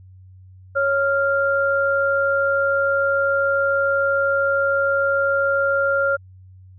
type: tone pair together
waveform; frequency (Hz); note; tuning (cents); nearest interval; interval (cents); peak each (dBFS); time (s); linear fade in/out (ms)
sine; 553 / 1393.5; C#5 / F6; -4 / -4; octave + major third; 1600; -19; 0.75-6.17; 20
effects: added 93 Hz sine -42 dBFS peak until 6.78 s